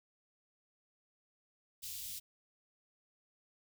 white band-stop noise, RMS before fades -44 dBFS, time 1.82-2.2 s, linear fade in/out 20 ms, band 130 to 2900 Hz, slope 24 dB/octave, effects none

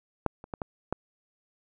clicks, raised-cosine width 1 ms, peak -10 / -29 / -20 / -18 / -14 dBFS, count 5, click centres 0.263 / 0.441 / 0.538 / 0.618 / 0.926 s, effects none

